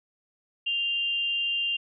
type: tone pair together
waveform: sine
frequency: 2794 / 3159 Hz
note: F7 / G7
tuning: 0 / +13 cents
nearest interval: major second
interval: 213 cents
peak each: -25 / -35 dBFS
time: 0.66-1.77 s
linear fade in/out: 10 ms
effects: none